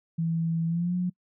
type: tone with pitch glide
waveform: sine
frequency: 164.81 to 179.73 Hz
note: E3 to F3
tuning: 0 to +50 cents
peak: -24 dBFS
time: 0.18-1.1 s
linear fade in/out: 10 ms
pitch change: +150 cents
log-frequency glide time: 0.67-0.95 s
effects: noise-tail reverb RT60 0.1 s tail -26 dB re dry